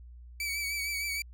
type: tone with vibrato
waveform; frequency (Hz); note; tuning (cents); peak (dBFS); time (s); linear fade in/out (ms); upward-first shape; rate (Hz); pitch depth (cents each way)
sawtooth; 2283; D7; -50; -28; 0.4-1.22; 2; triangle; 6.5; 49
effects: added 60 Hz sine -46 dBFS peak until 1.33 s